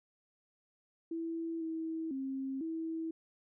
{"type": "tone with pitch steps", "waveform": "sine", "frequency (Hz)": [329.9, 323.2, 267.8, 324.7], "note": ["E4", "E4", "C4", "E4"], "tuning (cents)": [1, -34, 40, -26], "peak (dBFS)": -35, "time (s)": [1.11, 3.11], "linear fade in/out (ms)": 5, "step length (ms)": 500, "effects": []}